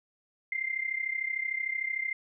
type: tone with amplitude modulation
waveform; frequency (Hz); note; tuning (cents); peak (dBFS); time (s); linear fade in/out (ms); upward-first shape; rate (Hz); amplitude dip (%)
sine; 2093; C7; 0; -26; 0.52-2.13; 2; sine; 33.3; 80
effects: none